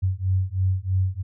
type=beating tone pair; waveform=sine; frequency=92.5 / 95.6 Hz; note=F#2 / G2; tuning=0 / -43 cents; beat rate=3.1 Hz; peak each=-23 dBFS; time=0.02-1.23 s; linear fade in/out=20 ms; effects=none